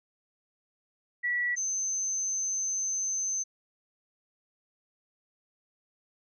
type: tone pair in turn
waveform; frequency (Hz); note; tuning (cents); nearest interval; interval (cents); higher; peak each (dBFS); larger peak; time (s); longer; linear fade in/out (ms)
sine; 1944 / 6204; B6 / G8; -28 / -19; octave + minor sixth; 2009; second; -26 / -28; first; 1.23-1.56 / 1.56-3.44; second; 20
effects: none